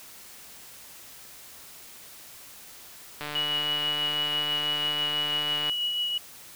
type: click train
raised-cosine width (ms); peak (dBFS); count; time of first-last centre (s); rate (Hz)
0.3; -18; 369; 3.21-5.696; 148
type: tone with tremolo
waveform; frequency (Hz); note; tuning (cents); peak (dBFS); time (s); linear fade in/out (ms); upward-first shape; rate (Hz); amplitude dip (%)
sine; 2924; F#7; -21; -24; 3.35-6.18; 5; triangle; 6.1; 35
effects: white hiss -47 dBFS RMS until 6.55 s